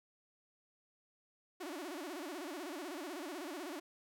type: tone with vibrato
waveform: sawtooth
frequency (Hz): 325.7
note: E4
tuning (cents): -21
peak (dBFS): -38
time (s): 1.6-3.8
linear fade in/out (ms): 10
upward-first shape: sine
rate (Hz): 16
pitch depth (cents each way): 250
effects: none